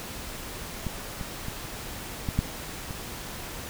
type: clicks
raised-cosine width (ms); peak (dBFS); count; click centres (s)
5; -17 / -21 / -20 / -16 / -10 / -23; 6; 0.867 / 1.212 / 1.484 / 2.288 / 2.39 / 2.908
effects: pink hiss -38 dBFS RMS until 3.69 s